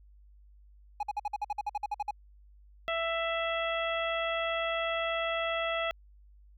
triangle tone bursts, 830.6 Hz, G#5, in tune, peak -27 dBFS, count 14, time 1-2.11 s, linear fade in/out 5 ms, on 31 ms, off 52 ms
harmonic tone, 663 Hz, E5, 10 cents sharp, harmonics 1 / 2 / 3 / 4 / 5, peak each -32 / -35 / -37 / -38 / -39 dBFS, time 2.88-5.91 s, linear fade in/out 0 ms
effects added 50 Hz sine -54 dBFS peak until 6.57 s

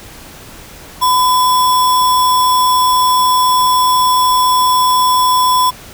sine tone with sample-and-hold, 1007 Hz, B5, 33 cents sharp, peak -8 dBFS, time 1.01-5.71 s, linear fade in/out 20 ms, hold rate 4410 Hz, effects pink hiss -35 dBFS RMS until 5.93 s

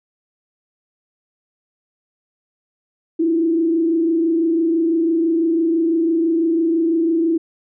sine tone with frequency modulation, 329.8 Hz, E4, 1 cent sharp, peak -14 dBFS, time 3.19-7.38 s, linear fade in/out 10 ms, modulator 26 Hz, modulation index 0.55, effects none

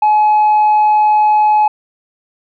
sine tone with tanh clipping, 849 Hz, G#5, 38 cents sharp, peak -8 dBFS, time 0.02-1.68 s, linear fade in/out 5 ms, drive 1 dB, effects none

